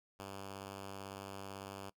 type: tone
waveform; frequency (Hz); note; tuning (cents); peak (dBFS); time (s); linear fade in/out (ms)
5% pulse; 98; G2; 0; -34; 0.19-1.9; 10
effects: noise-tail reverb RT60 0.1 s tail -22 dB re dry